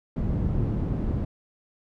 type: low-pass noise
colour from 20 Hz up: white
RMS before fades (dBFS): -26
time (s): 0.16-1.25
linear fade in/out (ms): 5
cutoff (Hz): 170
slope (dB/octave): 12
effects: none